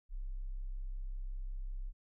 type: tone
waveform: sine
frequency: 32.7 Hz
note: C1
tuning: in tune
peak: -37 dBFS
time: 0.09-1.93 s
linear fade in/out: 50 ms
effects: none